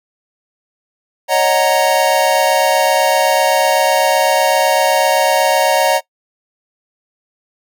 square chord, D# minor seventh, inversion third, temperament equal, 554.4 / 622.3 / 740 / 932.3 Hz, C#5 / D#5 / F#5 / A#5, 0 / 0 / 0 / 0 cents, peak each -17 dBFS, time 1.28-6.01 s, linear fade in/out 50 ms, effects noise-tail reverb RT60 0.1 s tail -21 dB re dry

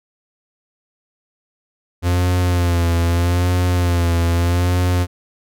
45% pulse tone with vibrato, 87.31 Hz, F2, in tune, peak -14 dBFS, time 2.02-5.07 s, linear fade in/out 50 ms, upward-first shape sine, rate 0.8 Hz, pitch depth 48 cents each way, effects none

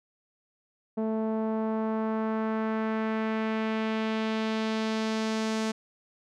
sawtooth tone with low-pass filter sweep, 220 Hz, A3, in tune, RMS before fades -29 dBFS, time 0.97-5.72 s, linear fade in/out 10 ms, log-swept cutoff 650 to 7000 Hz, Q 1.2, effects none

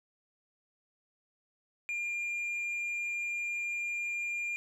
sine tone with tanh clipping, 2402 Hz, D7, 38 cents sharp, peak -33 dBFS, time 1.89-4.56 s, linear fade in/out 0 ms, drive 3 dB, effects none

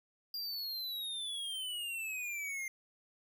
square exponential sweep, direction down, 4829 to 2097 Hz, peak -38 dBFS, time 0.34-2.68 s, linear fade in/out 2 ms, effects none

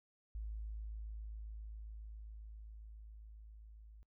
sine tone with level ramp, 53.7 Hz, A1, 41 cents flat, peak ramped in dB -40 to -54 dBFS, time 0.35-4.03 s, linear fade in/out 0 ms, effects noise-tail reverb RT60 0.1 s tail -26 dB re dry

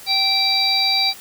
harmonic tone, 779 Hz, G5, 11 cents flat, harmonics 1 / 3 / 5 / 6, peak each -25 / -24 / -20 / -18 dBFS, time 0.06-1.14 s, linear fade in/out 50 ms, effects white hiss -40 dBFS RMS until 1.2 s

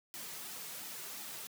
white noise with flanger, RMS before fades -45 dBFS, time 0.14-1.47 s, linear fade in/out 0 ms, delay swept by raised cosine 1.8 to 3.9 ms, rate 2.8 Hz, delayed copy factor -0.6, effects high-pass 150 Hz 12 dB/octave

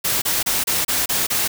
white noise bursts, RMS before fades -20 dBFS, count 7, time 0.04-1.48 s, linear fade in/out 10 ms, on 180 ms, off 30 ms, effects none

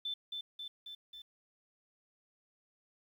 sine tone with echo, 3530 Hz, A7, 5 cents sharp, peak -35 dBFS, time 0.05-0.14 s, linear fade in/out 5 ms, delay 270 ms, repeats 4, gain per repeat -3 dB, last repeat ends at 1.22 s, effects 11-bit

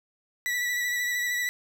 40% pulse tone with vibrato, 1956 Hz, B6, 17 cents flat, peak -25 dBFS, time 0.46-1.49 s, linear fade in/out 0 ms, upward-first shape sine, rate 13 Hz, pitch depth 23 cents each way, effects none

